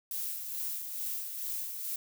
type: noise with tremolo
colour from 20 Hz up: violet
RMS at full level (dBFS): -35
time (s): 0.11-1.96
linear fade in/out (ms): 2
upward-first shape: sine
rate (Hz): 2.3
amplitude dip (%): 45
effects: none